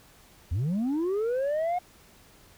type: linear sweep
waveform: sine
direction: up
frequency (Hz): 73.42 to 730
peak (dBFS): -22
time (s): 0.51-1.79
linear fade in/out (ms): 10
effects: tanh soft clip ceiling -24 dBFS + pink hiss -56 dBFS RMS until 2.57 s